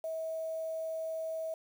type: tone with quantisation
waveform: sine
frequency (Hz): 644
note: E5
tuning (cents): -41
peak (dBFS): -34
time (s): 0.04-1.54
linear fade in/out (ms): 2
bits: 9
effects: none